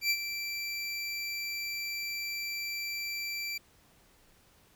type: tone with ADSR envelope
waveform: 25% pulse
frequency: 2340 Hz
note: D7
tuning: 7 cents flat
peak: -20 dBFS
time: 0.01-3.58 s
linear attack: 92 ms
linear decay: 59 ms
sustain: -10 dB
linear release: 6 ms
effects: pink hiss -63 dBFS RMS until 4.75 s